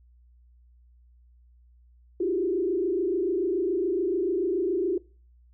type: tone with frequency modulation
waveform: sine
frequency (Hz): 364.5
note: F#4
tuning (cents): -26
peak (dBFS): -23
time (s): 2.2-4.98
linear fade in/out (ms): 5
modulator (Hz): 27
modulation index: 1.4
effects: noise-tail reverb RT60 0.4 s tail -23 dB re dry + added 60 Hz sine -54 dBFS peak until 5.53 s